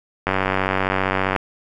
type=click train; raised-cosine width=0.5 ms; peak=-4 dBFS; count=105; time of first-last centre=0.27-1.362 s; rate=95.2 Hz; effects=none